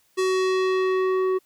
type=tone with low-pass filter sweep; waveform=square; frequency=374.9 Hz; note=F#4; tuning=23 cents sharp; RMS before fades=-22 dBFS; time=0.17-1.39 s; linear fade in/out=20 ms; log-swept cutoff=9100 to 1000 Hz; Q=0.83; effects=white hiss -64 dBFS RMS until 1.45 s